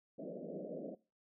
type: band-pass noise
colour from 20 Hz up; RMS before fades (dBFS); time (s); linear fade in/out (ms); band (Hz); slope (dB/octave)
white; -45; 0.18-0.95; 5; 160 to 640; 96
effects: noise-tail reverb RT60 0.3 s tail -20 dB re dry